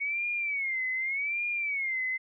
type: tone with vibrato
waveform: sine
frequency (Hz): 2217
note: C#7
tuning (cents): 0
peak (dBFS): -28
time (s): 0-2.18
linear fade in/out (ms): 20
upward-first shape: sine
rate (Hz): 0.85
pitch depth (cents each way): 150
effects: none